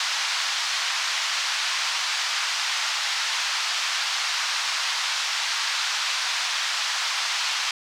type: band-pass noise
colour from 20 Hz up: white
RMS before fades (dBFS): -26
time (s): 0-7.71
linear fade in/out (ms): 2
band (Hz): 900 to 5500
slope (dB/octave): 24
effects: none